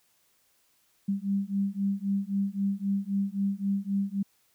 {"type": "beating tone pair", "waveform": "sine", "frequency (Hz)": [196, 199.8], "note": ["G3", "G3"], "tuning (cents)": [0, 33], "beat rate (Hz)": 3.8, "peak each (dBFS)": -29, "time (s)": [1.08, 4.23], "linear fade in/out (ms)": 10, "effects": ["white hiss -68 dBFS RMS until 4.54 s"]}